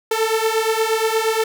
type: beating tone pair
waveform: sawtooth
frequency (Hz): 440 / 448.5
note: A4 / A4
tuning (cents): 0 / +33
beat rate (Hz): 8.5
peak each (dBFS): -16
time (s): 0.11-1.44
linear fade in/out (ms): 5
effects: none